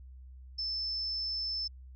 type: tone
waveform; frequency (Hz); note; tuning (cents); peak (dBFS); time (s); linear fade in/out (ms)
sine; 5274; E8; 0; -32; 0.58-1.68; 10
effects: added 64 Hz sine -47 dBFS peak until 1.95 s